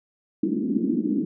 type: band-pass noise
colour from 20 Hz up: white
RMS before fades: -24 dBFS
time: 0.43-1.25 s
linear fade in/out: 5 ms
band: 200 to 320 Hz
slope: 48 dB/octave
effects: none